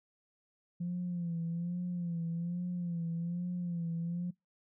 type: tone with vibrato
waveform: sine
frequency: 172.4 Hz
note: F3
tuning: 22 cents flat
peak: -32 dBFS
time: 0.8-4.31 s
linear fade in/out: 10 ms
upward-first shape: sine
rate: 1.2 Hz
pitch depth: 60 cents each way
effects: noise-tail reverb RT60 0.2 s tail -26 dB re dry + tanh soft clip ceiling -29 dBFS